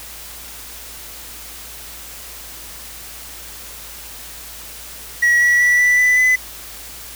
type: tone with pitch steps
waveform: triangle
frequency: 1919 / 1936.8 / 1954.8 / 1973 / 1991.3 / 2010 Hz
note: A#6 / B6 / B6 / B6 / B6 / B6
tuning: +50 / -34 / -18 / -2 / +14 / +30 cents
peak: -9 dBFS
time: 5.22-6.36 s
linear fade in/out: 10 ms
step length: 190 ms
effects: added 56 Hz sine -43 dBFS peak until 7.15 s + white hiss -35 dBFS RMS until 7.15 s